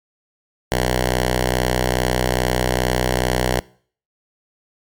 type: tone with notch filter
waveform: 5% pulse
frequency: 62.4 Hz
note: B1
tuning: 19 cents sharp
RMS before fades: -19 dBFS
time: 0.72-3.6 s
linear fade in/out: 0 ms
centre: 260 Hz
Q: 1.6
effects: noise-tail reverb RT60 0.5 s tail -23 dB re dry + MP3 96 kbps